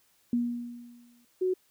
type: tone with exponential decay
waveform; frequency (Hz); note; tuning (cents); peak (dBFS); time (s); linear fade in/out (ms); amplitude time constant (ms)
sine; 239.6; A#3; +48; -22; 0.33-1.25; 2; 200
type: tone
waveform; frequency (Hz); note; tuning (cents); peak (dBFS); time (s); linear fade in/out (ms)
sine; 370; F#4; 0; -24; 1.41-1.54; 10
effects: white hiss -67 dBFS RMS until 1.7 s